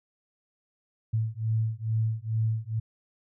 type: beating tone pair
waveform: sine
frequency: 110 / 112.3 Hz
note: A2 / A2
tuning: 0 / +36 cents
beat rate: 2.3 Hz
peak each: -28 dBFS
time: 1.13-2.8 s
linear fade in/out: 10 ms
effects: none